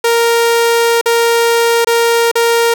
sawtooth tone with dropouts, 465.7 Hz, A#4, 2 cents flat, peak -5 dBFS, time 0.04-2.74 s, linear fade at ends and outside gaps 5 ms, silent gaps 1.013-1.058 / 1.847-1.87 / 2.315-2.354 s, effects none

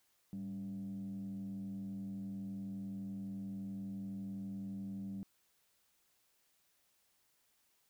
sine tone with frequency modulation, 196.1 Hz, G3, 1 cent sharp, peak -39 dBFS, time 0.33-5.23 s, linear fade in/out 0 ms, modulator 88.2 Hz, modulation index 0.48, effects tanh soft clip ceiling -37 dBFS + white hiss -75 dBFS RMS until 7.89 s

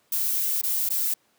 violet noise with dropouts, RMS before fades -25 dBFS, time 0.12-1.14 s, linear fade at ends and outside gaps 5 ms, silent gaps 0.615-0.634 / 0.891-0.902 s, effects pink hiss -65 dBFS RMS until 1.38 s + high-pass 200 Hz 12 dB/octave

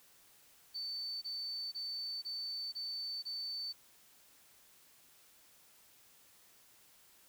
sine tone bursts, 4529 Hz, C#8, 36 cents sharp, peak -38 dBFS, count 6, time 0.74-3.73 s, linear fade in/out 20 ms, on 480 ms, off 22 ms, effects white hiss -64 dBFS RMS until 7.28 s

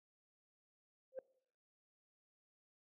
sine tone with exponential growth, 523.3 Hz, C5, in tune, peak -36 dBFS, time 1.12-1.19 s, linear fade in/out 2 ms, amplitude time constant 15 ms, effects noise-tail reverb RT60 0.7 s tail -23 dB re dry + tanh soft clip ceiling -37 dBFS

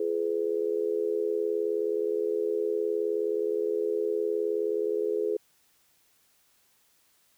sine tone with amplitude modulation, 423.3 Hz, G#4, 33 cents sharp, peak -21 dBFS, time 0-5.37 s, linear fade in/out 5 ms, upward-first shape sine, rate 79.3 Hz, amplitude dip 95%, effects white hiss -66 dBFS RMS until 7.37 s

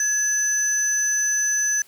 sine tone pair together, 1695 / 6040 Hz, G#6 / F#8, +35 / +35 cents, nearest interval octave + minor seventh, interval 2200 cents, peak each -22 / -18 dBFS, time 0-1.82 s, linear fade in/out 2 ms, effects tanh soft clip ceiling -16 dBFS + white hiss -53 dBFS RMS until 1.87 s

